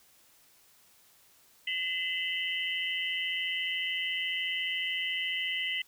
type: tone cluster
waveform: sine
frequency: 2030 / 2635 / 2874 / 3048 Hz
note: B6 / E7 / F7 / G7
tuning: +47 / -1 / +49 / -49 cents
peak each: -33 / -39 / -37 / -35 dBFS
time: 1.67-5.82 s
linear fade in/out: 5 ms
effects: white hiss -62 dBFS RMS until 5.87 s